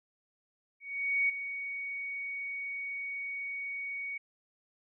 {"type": "tone with ADSR envelope", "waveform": "sine", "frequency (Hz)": 2238, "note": "C#7", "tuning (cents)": 16, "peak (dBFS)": -24, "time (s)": [0.8, 4.18], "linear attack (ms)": 490, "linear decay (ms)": 12, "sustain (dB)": -11, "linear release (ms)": 9, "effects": []}